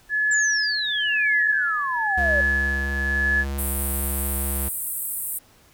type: tone with tremolo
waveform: sine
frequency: 1709 Hz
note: G#6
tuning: 49 cents sharp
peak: -17 dBFS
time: 0.09-3.45 s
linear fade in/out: 50 ms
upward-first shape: triangle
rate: 0.98 Hz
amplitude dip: 70%
type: exponential sweep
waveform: sine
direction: down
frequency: 7459 to 554.4 Hz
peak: -24 dBFS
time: 0.31-2.41 s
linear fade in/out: 5 ms
type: tone with vibrato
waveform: square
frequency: 69 Hz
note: C#2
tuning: 7 cents flat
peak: -26 dBFS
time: 2.17-4.69 s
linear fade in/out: 10 ms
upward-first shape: sine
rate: 4.4 Hz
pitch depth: 9 cents each way
type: band-pass noise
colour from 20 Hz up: white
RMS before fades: -29 dBFS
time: 3.58-5.39 s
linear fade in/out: 10 ms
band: 8100 to 16000 Hz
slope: 96 dB/octave
effects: pink hiss -55 dBFS RMS until 5.73 s